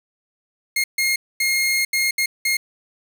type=tone bursts at uneven times; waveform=sawtooth; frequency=2141 Hz; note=C7; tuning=39 cents sharp; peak=-14 dBFS; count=6; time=0.76-0.84 / 0.98-1.16 / 1.4-1.85 / 1.93-2.11 / 2.18-2.26 / 2.45-2.57 s; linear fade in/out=5 ms; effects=7-bit